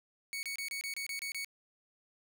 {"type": "tone bursts", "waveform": "sawtooth", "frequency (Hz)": 2228, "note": "C#7", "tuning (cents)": 8, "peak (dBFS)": -33, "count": 9, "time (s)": [0.33, 1.446], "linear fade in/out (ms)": 0, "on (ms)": 100, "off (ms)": 27, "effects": []}